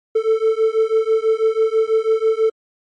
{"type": "beating tone pair", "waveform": "triangle", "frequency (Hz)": [440, 446.1], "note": ["A4", "A4"], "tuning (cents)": [0, 24], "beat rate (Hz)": 6.1, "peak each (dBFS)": -15, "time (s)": [0.15, 2.5], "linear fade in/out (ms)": 10, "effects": ["MP3 48 kbps"]}